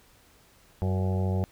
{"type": "harmonic tone with a mistuned harmonic", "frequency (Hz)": 93.9, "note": "F#2", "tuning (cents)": 26, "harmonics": [1, 2, 4, 5, 6, 7, 8, 9], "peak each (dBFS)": [-25, -31, -37, -39, -41, -42, -43, -44], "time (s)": [0.82, 1.44], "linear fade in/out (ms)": 0, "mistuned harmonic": 4, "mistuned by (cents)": -21, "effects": ["pink hiss -59 dBFS RMS until 1.51 s"]}